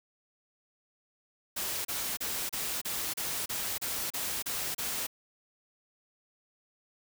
white noise bursts, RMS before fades -34 dBFS, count 11, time 1.56-5.07 s, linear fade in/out 10 ms, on 290 ms, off 32 ms, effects none

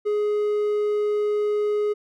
triangle tone, 418 Hz, G#4, 11 cents sharp, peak -18 dBFS, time 0.05-1.94 s, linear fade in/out 20 ms, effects none

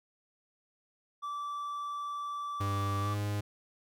triangle tone, 1162 Hz, D6, 19 cents flat, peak -33 dBFS, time 1.22-3.15 s, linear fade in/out 20 ms
45% pulse tone with pitch glide, 99.5 to 103.01 Hz, G2 to G#2, +26 to -14 cents, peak -31 dBFS, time 2.6-3.41 s, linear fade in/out 10 ms, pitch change +60 cents, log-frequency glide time 3-3.1 s
effects none

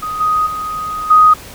sine tone with level steps, 1249 Hz, D#6, 6 cents sharp, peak -19 / -11 / -19 / -4 dBFS, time 0.02-1.34 s, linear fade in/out 10 ms, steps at 0.2 / 0.46 / 1.1 s, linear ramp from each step 10 ms, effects pink hiss -34 dBFS RMS until 1.54 s

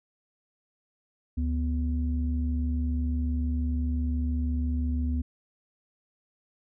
sine tone pair together, 72.85 / 246.9 Hz, D2 / B3, -13 / 0 cents, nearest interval octave + major sixth, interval 2113 cents, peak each -25 / -31 dBFS, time 1.37-5.22 s, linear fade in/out 10 ms, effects tanh soft clip ceiling -17 dBFS

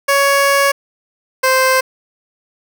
15% pulse tone pair in turn, 558 / 521.2 Hz, C#5 / C5, +11 / -7 cents, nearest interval minor second, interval 118 cents, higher first, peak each -4 dBFS, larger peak neither, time 0.08-0.72 / 1.43-1.81 s, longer first, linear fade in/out 10 ms, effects none

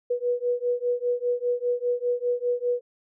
sine beating tone pair, 485.4 / 490.4 Hz, B4 / B4, -30 / -12 cents, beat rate 5 Hz, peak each -26 dBFS, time 0.1-2.81 s, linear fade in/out 10 ms, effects none

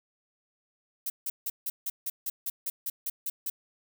violet noise bursts, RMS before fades -32 dBFS, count 13, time 1.06-3.5 s, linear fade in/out 5 ms, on 40 ms, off 160 ms, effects none

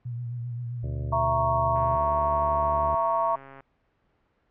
sine tone with vibrato, 120 Hz, B2, 49 cents flat, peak -30 dBFS, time 0.05-1.96 s, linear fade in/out 10 ms, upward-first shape sine, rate 7.6 Hz, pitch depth 42 cents each way
harmonic tone, 72.9 Hz, D2, 12 cents flat, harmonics 1 / 2 / 3 / 4 / 5 / 6 / 7 / 8 / 9, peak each -32 / -40 / -46 / -48 / -46 / -51 / -52 / -48 / -54 dBFS, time 0.83-2.95 s, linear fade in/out 5 ms
sine chord, A# diminished, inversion second, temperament equal with one note detuned, 667.7 / 932.3 / 1108.7 Hz, E5 / A#5 / C#6, +22 / 0 / 0 cents, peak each -26 dBFS, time 1.12-3.36 s, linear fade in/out 10 ms
click train, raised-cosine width 0.5 ms, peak -30 dBFS, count 252, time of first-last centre 1.76-3.606 s, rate 136 Hz
effects pink hiss -69 dBFS RMS until 4.5 s + low-pass 2000 Hz 12 dB/octave

